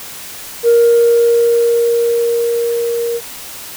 sine tone with level ramp, 469.2 Hz, A#4, 11 cents sharp, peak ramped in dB -4 to -15 dBFS, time 0.63-3.21 s, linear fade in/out 50 ms, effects tanh soft clip ceiling -3 dBFS + white hiss -30 dBFS RMS until 3.76 s

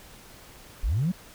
sine linear sweep, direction up, 32.49 to 194.5 Hz, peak -21 dBFS, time 0.83-1.12 s, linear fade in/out 10 ms, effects tanh soft clip ceiling -18 dBFS + pink hiss -49 dBFS RMS until 1.34 s

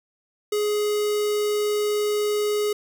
square tone with notch filter, 418.2 Hz, G#4, 12 cents sharp, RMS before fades -23 dBFS, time 0.52-2.73 s, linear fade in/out 5 ms, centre 1600 Hz, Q 1.3, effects none

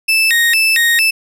35% pulse tone with vibrato, 2217 Hz, C#7, in tune, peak -8 dBFS, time 0.08-1.11 s, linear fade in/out 10 ms, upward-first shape square, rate 2.2 Hz, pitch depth 300 cents each way, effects none

